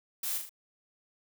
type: noise with echo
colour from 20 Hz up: blue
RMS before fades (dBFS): -34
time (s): 0.23-0.38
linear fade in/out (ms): 5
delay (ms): 38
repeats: 3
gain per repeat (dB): -5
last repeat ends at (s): 0.494
effects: none